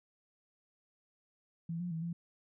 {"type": "tone with pitch steps", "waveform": "sine", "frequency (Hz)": [166.7, 176.7, 162.4, 170], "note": ["E3", "F3", "E3", "F3"], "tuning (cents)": [20, 21, -26, -46], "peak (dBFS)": -35, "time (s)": [1.69, 2.13], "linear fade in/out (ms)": 5, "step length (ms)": 110, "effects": []}